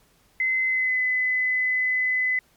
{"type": "tone with pitch glide", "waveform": "sine", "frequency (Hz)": [2051, 2015], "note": ["C7", "B6"], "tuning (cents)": [-35, 34], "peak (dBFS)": -20, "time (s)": [0.4, 2.39], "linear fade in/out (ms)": 2, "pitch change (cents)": -31, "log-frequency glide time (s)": [0.67, 1.02], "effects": ["pink hiss -61 dBFS RMS until 2.56 s", "MP3 96 kbps"]}